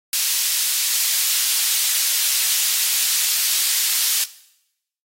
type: high-pass noise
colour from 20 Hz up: pink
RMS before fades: -20 dBFS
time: 0.13-4.24 s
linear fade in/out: 2 ms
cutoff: 3900 Hz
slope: 12 dB/octave
effects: noise-tail reverb RT60 0.8 s tail -17 dB re dry + AAC 48 kbps